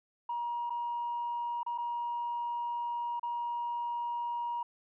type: tone with dropouts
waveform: sine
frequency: 951 Hz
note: A#5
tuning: 34 cents sharp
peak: -31 dBFS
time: 0.29-4.63 s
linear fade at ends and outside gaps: 5 ms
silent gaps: 0.697-0.703 / 1.632-1.663 / 1.778-1.783 / 3.196-3.23 s
effects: tanh soft clip ceiling -28 dBFS